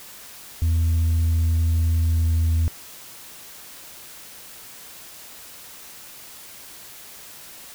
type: tone with pitch glide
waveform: sine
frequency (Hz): 82.41 to 81.94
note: E2 to E2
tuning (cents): 0 to -10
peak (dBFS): -14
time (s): 0.62-2.68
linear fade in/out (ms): 0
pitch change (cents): -10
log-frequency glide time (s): 2.02-2.5
effects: tanh soft clip ceiling -16 dBFS + white hiss -42 dBFS RMS until 7.74 s